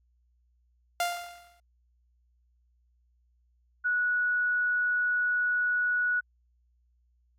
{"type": "tone with exponential decay", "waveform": "sawtooth", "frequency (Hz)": 698.5, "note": "F5", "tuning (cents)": 0, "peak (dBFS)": -20, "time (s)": [1, 1.6], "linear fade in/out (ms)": 2, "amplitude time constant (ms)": 130}
{"type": "tone", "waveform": "sine", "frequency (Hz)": 1467, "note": "F#6", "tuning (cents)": -15, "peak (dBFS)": -24, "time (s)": [3.84, 6.21], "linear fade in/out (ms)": 20}
{"effects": ["added 60 Hz sine -65 dBFS peak until 7.38 s", "AAC 48 kbps"]}